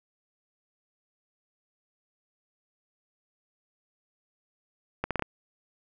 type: accelerating click train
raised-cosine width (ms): 0.5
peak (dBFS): -13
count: 5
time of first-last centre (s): 5.04-5.223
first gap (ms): 67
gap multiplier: 0.75
effects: none